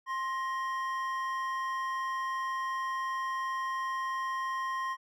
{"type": "tone pair together", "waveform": "triangle", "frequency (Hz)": [1053.8, 1879], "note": ["C6", "A#6"], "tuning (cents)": [12, 13], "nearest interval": "minor seventh", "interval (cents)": 1001, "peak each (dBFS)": [-30, -37], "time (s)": [0.06, 4.97], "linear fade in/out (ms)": 50, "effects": []}